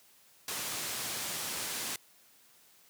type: low-pass noise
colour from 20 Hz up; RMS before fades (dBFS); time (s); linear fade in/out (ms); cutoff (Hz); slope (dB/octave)
white; -37; 0.48-1.96; 2; 11000; 12
effects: white hiss -62 dBFS RMS until 2.89 s + high-pass 100 Hz 12 dB/octave

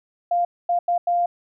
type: tone bursts at uneven times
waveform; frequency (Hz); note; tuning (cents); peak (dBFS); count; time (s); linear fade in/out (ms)
sine; 698.5; F5; 0; -17; 4; 0.31-0.45 / 0.69-0.79 / 0.88-0.98 / 1.07-1.26; 5
effects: none

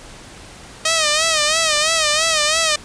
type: tone with vibrato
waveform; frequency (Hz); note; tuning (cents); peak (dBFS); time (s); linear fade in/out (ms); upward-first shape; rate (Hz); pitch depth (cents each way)
5% pulse; 625; D#5; +8; -3; 0.85-2.76; 5; sine; 3; 90
effects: pink hiss -39 dBFS RMS until 2.84 s + resampled to 22050 Hz

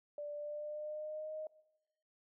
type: tone with pitch glide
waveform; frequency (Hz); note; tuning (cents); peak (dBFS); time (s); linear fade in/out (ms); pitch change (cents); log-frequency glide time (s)
sine; 587.3 to 621.5; D5 to D#5; 0 to -2; -40; 0.18-1.47; 2; +98; 0.33-1.33
effects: noise-tail reverb RT60 1.0 s tail -21 dB re dry

